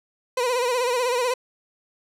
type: tone with vibrato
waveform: 30% pulse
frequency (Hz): 493.9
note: B4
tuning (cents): 0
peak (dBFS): -18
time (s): 0.37-1.34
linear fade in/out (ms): 5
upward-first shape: sine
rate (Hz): 16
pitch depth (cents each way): 76
effects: low-pass 11000 Hz 12 dB/octave